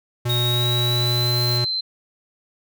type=tone; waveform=square; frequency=121.2 Hz; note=B2; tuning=32 cents flat; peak=-21 dBFS; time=0.25-1.65 s; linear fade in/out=10 ms
type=tone with pitch glide; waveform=sine; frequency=3754 to 4094 Hz; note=A#7 to C8; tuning=+11 to -38 cents; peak=-21 dBFS; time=0.29-1.81 s; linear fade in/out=10 ms; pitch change=+151 cents; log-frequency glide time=0.4-1.42 s
type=noise; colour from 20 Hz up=violet; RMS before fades=-33 dBFS; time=0.29-1.58 s; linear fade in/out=5 ms
effects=none